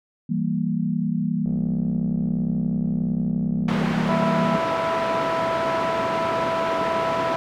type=chord; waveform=sine; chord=E diminished; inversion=none; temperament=equal; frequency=164.81 / 196 / 233.1 Hz; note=E3 / G3 / Bb3; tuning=0 / 0 / 0 cents; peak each=-25 dBFS; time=0.29-4.57 s; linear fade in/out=10 ms
type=click train; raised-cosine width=2 ms; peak=-25 dBFS; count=163; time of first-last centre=1.46-4.094 s; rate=61.5 Hz
type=band-pass noise; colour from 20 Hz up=pink; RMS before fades=-28 dBFS; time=3.68-7.36 s; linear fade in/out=5 ms; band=190 to 2300 Hz; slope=12 dB/octave
type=harmonic tone; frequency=329.6 Hz; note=E4; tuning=in tune; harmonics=2 / 3 / 4; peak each=-24 / -26 / -32 dBFS; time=4.09-7.36 s; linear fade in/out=0 ms
effects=none